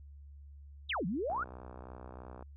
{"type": "exponential two-way sweep", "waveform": "sine", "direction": "down then up", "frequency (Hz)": [3964, 159.1, 1532], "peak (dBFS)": -32, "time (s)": [0.89, 1.44], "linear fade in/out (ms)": 10, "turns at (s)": 1.06}
{"type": "click train", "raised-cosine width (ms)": 1, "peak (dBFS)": -34, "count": 72, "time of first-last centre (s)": [1.3, 2.425], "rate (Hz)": 63.1}
{"effects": ["added 71 Hz sine -49 dBFS peak until 2.56 s"]}